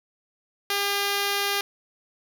5% pulse tone, 402.3 Hz, G4, 45 cents sharp, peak -12 dBFS, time 0.7-1.61 s, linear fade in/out 2 ms, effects none

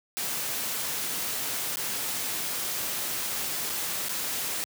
white noise with dropouts, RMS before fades -31 dBFS, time 0.17-4.64 s, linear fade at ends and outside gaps 0 ms, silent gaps 1.758-1.77 / 3.694-3.698 / 4.085-4.093 s, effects high-pass 100 Hz 12 dB/octave

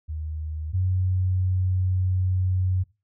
sine tone pair in turn, 77.78 / 92.5 Hz, D#2 / F#2, 0 / 0 cents, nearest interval minor third, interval 300 cents, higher second, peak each -28 / -20 dBFS, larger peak second, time 0.08-0.73 / 0.73-2.84 s, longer second, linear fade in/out 20 ms, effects noise-tail reverb RT60 0.3 s tail -21 dB re dry

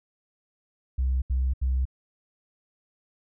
sine tone bursts, 64.7 Hz, C2, 19 cents flat, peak -20 dBFS, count 3, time 0.98-1.854 s, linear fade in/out 10 ms, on 240 ms, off 77 ms, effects tanh soft clip ceiling -19 dBFS

